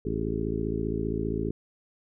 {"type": "harmonic tone with a mistuned harmonic", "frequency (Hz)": 55, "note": "A1", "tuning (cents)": 0, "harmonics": [1, 2, 3, 4, 5, 6, 7, 8], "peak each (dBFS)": [-35, -35, -35, -35, -35, -35, -35, -35], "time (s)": [0.05, 1.51], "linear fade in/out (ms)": 5, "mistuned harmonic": 8, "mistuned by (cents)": -78, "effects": []}